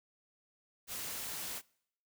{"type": "noise", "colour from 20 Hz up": "white", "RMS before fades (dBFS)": -41, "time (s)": [0.87, 1.62], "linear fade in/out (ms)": 50, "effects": ["noise-tail reverb RT60 0.7 s tail -25 dB re dry"]}